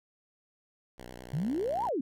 5% pulse tone with vibrato, 61.74 Hz, B1, in tune, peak -33 dBFS, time 0.98-1.9 s, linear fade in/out 5 ms, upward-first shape square, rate 9.8 Hz, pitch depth 54 cents each way
sine exponential two-way sweep, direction up then down, 131.5 to 1011 to 237 Hz, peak -28 dBFS, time 1.33-2.01 s, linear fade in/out 5 ms, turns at 1.85 s
effects none

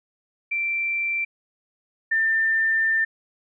sine tone pair in turn, 2349 / 1792.3 Hz, D7 / A6, 0 / +31 cents, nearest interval perfect fourth, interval 469 cents, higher first, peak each -22 / -18 dBFS, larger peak second, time 0.51-1.25 / 2.11-3.05 s, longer second, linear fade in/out 10 ms, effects none

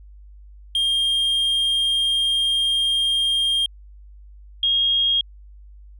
triangle / sine tone pair in turn, 3215 / 3256 Hz, G7 / G#7, +43 / -35 cents, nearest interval unison, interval 22 cents, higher second, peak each -16 dBFS, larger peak neither, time 0.75-3.66 / 4.63-5.21 s, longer first, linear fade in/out 2 ms, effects added 50 Hz sine -41 dBFS peak until 5.99 s

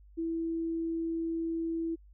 sine tone, 329.6 Hz, E4, in tune, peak -30 dBFS, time 0.17-1.96 s, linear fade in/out 20 ms, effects added 50 Hz sine -53 dBFS peak until 2.13 s

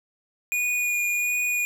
square tone with vibrato, 2448 Hz, D#7, 29 cents flat, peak -23 dBFS, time 0.52-1.65 s, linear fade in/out 0 ms, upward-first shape sine, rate 1.4 Hz, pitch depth 12 cents each way, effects none

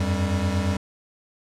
square tone cluster, 87.4 / 96.1 / 195.7 Hz, F2 / G2 / G3, +2 / -34 / -3 cents, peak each -25 / -28 / -27 dBFS, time 0-0.77 s, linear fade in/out 5 ms, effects low-pass 9000 Hz 12 dB/octave

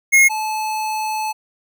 square tone pair in turn, 2155 / 865.6 Hz, C#7 / A5, -49 / -29 cents, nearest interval octave + major third, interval 1580 cents, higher first, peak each -9 / -21 dBFS, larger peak first, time 0.12-0.29 / 0.29-1.33 s, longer second, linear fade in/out 20 ms, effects none

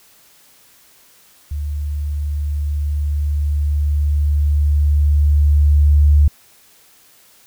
sine tone with level ramp, 73.42 Hz, D2, in tune, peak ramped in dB -20 to -7 dBFS, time 1.51-6.28 s, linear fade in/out 5 ms, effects white hiss -50 dBFS RMS until 7.46 s

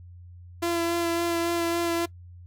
sawtooth tone with vibrato, 339.4 Hz, F4, 49 cents flat, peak -20 dBFS, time 0.62-2.06 s, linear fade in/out 10 ms, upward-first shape sine, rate 3.6 Hz, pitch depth 15 cents each way, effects noise-tail reverb RT60 0.1 s tail -21 dB re dry + added 88 Hz sine -43 dBFS peak until 2.46 s

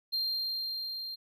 triangle tone with level ramp, 4186 Hz, C8, in tune, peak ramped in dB -27 to -36 dBFS, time 0.12-1.16 s, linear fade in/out 20 ms, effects none

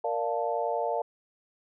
sine chord, Bb major seventh, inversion none, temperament equal, 466.2 / 587.3 / 698.5 / 880 Hz, Bb4 / D5 / F5 / A5, 0 / 0 / 0 / 0 cents, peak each -32 / -32 / -31 / -33 dBFS, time 0.04-1.02 s, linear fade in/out 5 ms, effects none

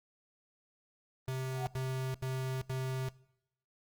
square tone bursts, 130.81 Hz, C3, in tune, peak -34 dBFS, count 4, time 1.28-3.086 s, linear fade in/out 0 ms, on 390 ms, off 82 ms
sine tone with exponential growth, 740 Hz, F#5, in tune, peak -31 dBFS, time 1.49-1.66 s, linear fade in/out 0 ms, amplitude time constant 36 ms
effects noise-tail reverb RT60 0.8 s tail -22 dB re dry + Opus 24 kbps

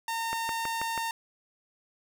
sawtooth tone, 913 Hz, A#5, 36 cents flat, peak -26 dBFS, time 0.08-1.11 s, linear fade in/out 2 ms
click train, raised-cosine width 0.5 ms, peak -19 dBFS, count 5, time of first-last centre 0.33-0.977 s, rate 6.18 Hz
effects none

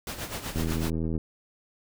pink noise with tremolo, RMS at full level -33 dBFS, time 0.07-0.9 s, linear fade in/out 2 ms, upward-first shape sine, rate 8 Hz, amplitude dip 65%
click train, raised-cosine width 3 ms, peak -18 dBFS, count 51, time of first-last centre 0.56-1.178 s, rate 80.9 Hz
effects none

